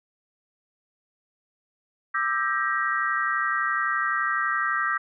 sine chord, E half-diminished seventh, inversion third, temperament just, 1186.7 / 1318.5 / 1582.2 / 1898.7 Hz, D6 / E6 / G6 / Bb6, +18 / 0 / +16 / +31 cents, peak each -28 dBFS, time 2.14-4.98 s, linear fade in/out 10 ms, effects none

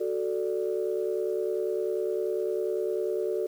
sine chord, D major, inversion first, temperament equal, 370 / 440 / 587.3 Hz, F#4 / A4 / D5, 0 / 0 / 0 cents, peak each -29 / -29 / -34 dBFS, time 0-3.47 s, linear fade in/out 10 ms, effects tanh soft clip ceiling -17 dBFS + 9-bit

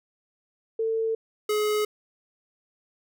sine / square tone pair in turn, 447.8 / 422.8 Hz, A4 / G#4, +30 / +31 cents, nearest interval minor second, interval 99 cents, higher first, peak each -23 dBFS, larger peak neither, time 0.79-1.15 / 1.49-1.85 s, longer neither, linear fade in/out 5 ms, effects none

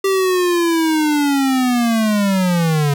square linear sweep, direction down, 392 to 140 Hz, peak -14 dBFS, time 0.04-2.94 s, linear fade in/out 5 ms, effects none

